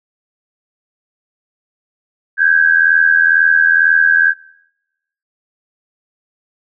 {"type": "tone pair together", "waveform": "sine", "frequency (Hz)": [1557, 1639.1], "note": ["G6", "G#6"], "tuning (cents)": [-12, -23], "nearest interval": "minor second", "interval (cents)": 89, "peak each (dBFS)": -11, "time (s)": [2.37, 4.34], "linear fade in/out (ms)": 50, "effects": ["noise-tail reverb RT60 1.0 s tail -26 dB re dry"]}